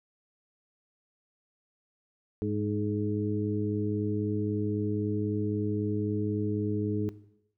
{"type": "harmonic tone with a mistuned harmonic", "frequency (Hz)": 103.83, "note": "G#2", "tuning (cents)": 0, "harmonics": [1, 2, 3, 4], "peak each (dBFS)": [-33, -33, -33, -33], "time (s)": [2.42, 7.09], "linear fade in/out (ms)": 0, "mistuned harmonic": 4, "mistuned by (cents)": 28, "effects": ["noise-tail reverb RT60 0.8 s tail -17 dB re dry"]}